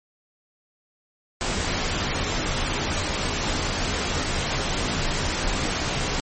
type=noise with comb filter; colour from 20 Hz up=pink; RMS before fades=-25 dBFS; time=1.41-6.2 s; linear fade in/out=0 ms; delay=18 ms; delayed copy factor=-0.55; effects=MP3 32 kbps